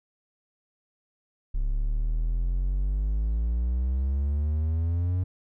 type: exponential sweep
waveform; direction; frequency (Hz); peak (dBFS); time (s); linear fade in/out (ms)
triangle; up; 33.59 to 92.5; -21; 1.54-5.24; 10
effects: none